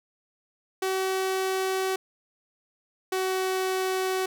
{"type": "tone pair in turn", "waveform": "sawtooth", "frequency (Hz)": [379.3, 376], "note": ["F#4", "F#4"], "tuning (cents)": [43, 28], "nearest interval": "unison", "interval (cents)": 15, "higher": "first", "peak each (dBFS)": -21, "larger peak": "neither", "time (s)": [[0.82, 1.96], [3.12, 4.26]], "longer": "neither", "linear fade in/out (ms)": 5, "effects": []}